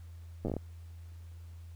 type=slowing click train; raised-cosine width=2 ms; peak=-21 dBFS; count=8; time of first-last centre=0.45-0.566 s; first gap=9 ms; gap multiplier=1.2; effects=added 84 Hz sine -45 dBFS peak until 1.75 s + pink hiss -66 dBFS RMS until 1.75 s